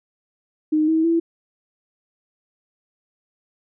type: tone with pitch steps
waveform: sine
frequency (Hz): 308.4 / 320.4 / 332.8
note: D#4 / E4 / E4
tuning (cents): -15 / -49 / +17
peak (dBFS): -15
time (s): 0.72-1.2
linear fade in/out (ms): 10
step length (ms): 160
effects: none